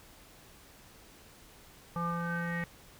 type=tone with low-pass filter sweep; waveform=square; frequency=170.6 Hz; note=F3; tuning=40 cents flat; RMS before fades=-34 dBFS; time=1.96-2.64 s; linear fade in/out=0 ms; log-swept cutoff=1100 to 2000 Hz; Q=8.7; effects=pink hiss -56 dBFS RMS until 2.99 s